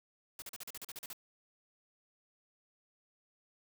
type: noise bursts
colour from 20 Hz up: white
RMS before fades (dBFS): -45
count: 11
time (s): 0.39-1.131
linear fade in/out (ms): 2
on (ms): 31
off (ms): 40
effects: none